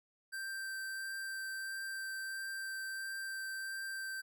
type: tone with vibrato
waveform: square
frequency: 1566 Hz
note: G6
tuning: 2 cents flat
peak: -40 dBFS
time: 0.32-4.22 s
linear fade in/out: 20 ms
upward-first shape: sine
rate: 1.5 Hz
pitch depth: 8 cents each way
effects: none